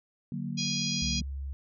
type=chord; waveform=sine; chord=D augmented; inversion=none; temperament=equal; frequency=146.83 / 185 / 233.1 Hz; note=D3 / F#3 / A#3; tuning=0 / 0 / 0 cents; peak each=-36 dBFS; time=0.32-1.22 s; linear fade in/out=2 ms
type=harmonic tone; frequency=822 Hz; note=G#5; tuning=18 cents flat; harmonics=3 / 4 / 5 / 6 / 7 / 8; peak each=-39 / -37 / -38 / -34 / -37 / -40 dBFS; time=0.57-1.21 s; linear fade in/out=20 ms
type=tone; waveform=sine; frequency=68.7 Hz; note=C#2; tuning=15 cents flat; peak=-33 dBFS; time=1.02-1.53 s; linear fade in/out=0 ms
effects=none